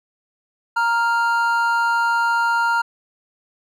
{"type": "tone pair together", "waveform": "triangle", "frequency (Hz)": [932.3, 1397.8], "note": ["A#5", "F6"], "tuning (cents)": [0, 1], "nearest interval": "perfect fifth", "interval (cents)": 701, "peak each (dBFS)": -17, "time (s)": [0.76, 2.82], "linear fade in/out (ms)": 10, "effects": []}